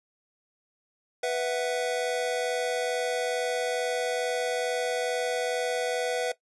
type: chord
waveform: square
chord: B suspended fourth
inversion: none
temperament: just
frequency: 493.9 / 658.5 / 740.8 Hz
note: B4 / E5 / F#5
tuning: 0 / -2 / +2 cents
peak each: -29 / -32 / -34 dBFS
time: 1.23-6.32 s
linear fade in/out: 5 ms
effects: noise-tail reverb RT60 0.1 s tail -17 dB re dry + resampled to 24000 Hz